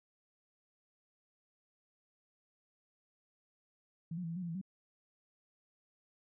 sine tone with pitch steps, 164.8 / 180.1 / 165.1 / 167 / 184.8 / 171.9 / 164.4 / 189.9 Hz, E3 / F#3 / E3 / E3 / F#3 / F3 / E3 / F#3, 0 / -46 / +3 / +23 / -2 / -27 / -4 / +45 cents, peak -37 dBFS, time 4.11-4.614 s, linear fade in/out 5 ms, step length 63 ms, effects none

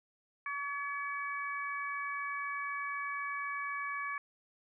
harmonic tone, 568 Hz, C#5, 42 cents sharp, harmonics 2 / 3 / 4, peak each -38 / -40 / -41 dBFS, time 0.46-4.18 s, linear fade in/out 2 ms, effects none

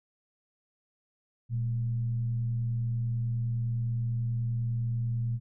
sine tone with frequency modulation, 118 Hz, A#2, 22 cents sharp, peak -27 dBFS, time 1.49-5.4 s, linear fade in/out 50 ms, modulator 90.5 Hz, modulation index 0.26, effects none

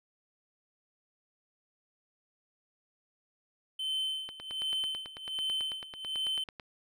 triangle tone with tremolo, 3074 Hz, G7, 35 cents flat, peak -28 dBFS, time 3.79-6.44 s, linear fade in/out 5 ms, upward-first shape sine, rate 1.3 Hz, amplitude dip 85%
click train, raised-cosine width 0.3 ms, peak -27 dBFS, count 22, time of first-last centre 4.29-6.598 s, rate 9.1 Hz
effects none

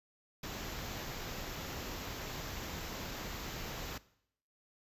pink band-stop noise, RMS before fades -42 dBFS, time 0.43-3.98 s, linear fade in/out 5 ms, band 7400 to 12000 Hz, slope 96 dB/octave, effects noise-tail reverb RT60 0.7 s tail -19 dB re dry + resampled to 32000 Hz

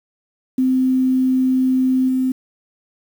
sine tone with level steps, 258.8 Hz, C4, 19 cents flat, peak -13 / -15 dBFS, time 0.58-2.32 s, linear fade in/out 5 ms, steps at 2.08 s, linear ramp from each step 10 ms, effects 7-bit

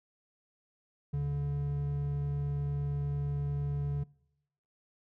triangle tone pair together, 74.5 / 143.26 Hz, D2 / D3, +25 / -43 cents, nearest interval major seventh, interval 1132 cents, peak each -37 / -28 dBFS, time 1.13-4.04 s, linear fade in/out 10 ms, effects noise-tail reverb RT60 0.9 s tail -25 dB re dry

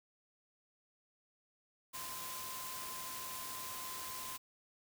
sine tone in noise, 1034 Hz, C6, 21 cents flat, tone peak -48 dBFS, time 1.93-4.38 s, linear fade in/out 20 ms, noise white, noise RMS -45 dBFS, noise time 1.93-4.38 s, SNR -6 dB, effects none

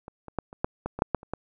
clicks, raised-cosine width 1 ms, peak -26 / -26 / -13 / -29 / -10 / -16 / -20 / -6 / -9 / -30 / -16 dBFS, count 11, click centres 0.081 / 0.283 / 0.387 / 0.529 / 0.645 / 0.86 / 0.99 / 1.021 / 1.147 / 1.231 / 1.336 s, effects none

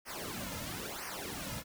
pink noise with flanger, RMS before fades -41 dBFS, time 0.05-1.64 s, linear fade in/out 50 ms, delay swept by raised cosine 0.26 to 2.66 ms, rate 1 Hz, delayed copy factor -0.85, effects none

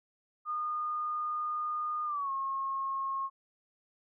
sine tone with pitch glide, 1222 to 1082.4 Hz, D#6 to C#6, -32 to -42 cents, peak -31 dBFS, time 0.45-3.3 s, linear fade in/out 50 ms, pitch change -210 cents, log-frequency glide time 2.05-2.31 s, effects none

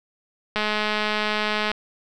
click train, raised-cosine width 0.3 ms, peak -8 dBFS, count 246, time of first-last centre 0.56-1.716 s, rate 212 Hz, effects none

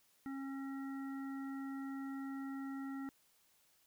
harmonic tone, 271.7 Hz, C#4, 35 cents flat, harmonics 1 / 3 / 5 / 7, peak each -41 / -55 / -54 / -57 dBFS, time 0.26-3.09 s, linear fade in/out 0 ms, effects white hiss -72 dBFS RMS until 3.86 s

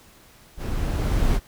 brown noise with level ramp, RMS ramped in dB -27 to -18 dBFS, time 0.57-1.4 s, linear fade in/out 50 ms, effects pink hiss -52 dBFS RMS until 1.47 s

